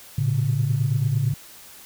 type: tone cluster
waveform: sine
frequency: 111.8 / 121 / 140.1 Hz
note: A2 / B2 / C#3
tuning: +28 / -35 / +19 cents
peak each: -22 / -28 / -21 dBFS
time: 0.18-1.34 s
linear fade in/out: 5 ms
effects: tanh soft clip ceiling -11 dBFS + white hiss -45 dBFS RMS until 1.85 s